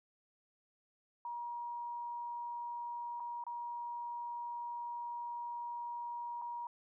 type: tone with dropouts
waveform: sine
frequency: 952 Hz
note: A#5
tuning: 36 cents sharp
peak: -39 dBFS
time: 1.25-6.67 s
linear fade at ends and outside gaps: 2 ms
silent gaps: 3.199-3.203 / 3.439-3.466 / 6.416-6.42 s
effects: none